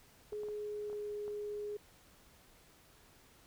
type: tone with pitch glide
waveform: sine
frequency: 420.2 to 415.9 Hz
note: G#4 to G#4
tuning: +20 to +2 cents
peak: -38 dBFS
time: 0.32-1.77 s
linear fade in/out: 5 ms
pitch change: -18 cents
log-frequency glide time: 0.44-1.13 s
type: clicks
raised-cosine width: 1 ms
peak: -39 dBFS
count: 6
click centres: 0.33 / 0.434 / 0.486 / 0.899 / 0.93 / 1.28 s
effects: pink hiss -63 dBFS RMS until 3.46 s